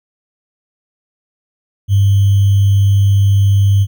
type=tone with sample-and-hold; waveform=sine; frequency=99.2 Hz; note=G2; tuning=21 cents sharp; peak=-7 dBFS; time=1.88-3.87 s; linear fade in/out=50 ms; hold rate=3150 Hz; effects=none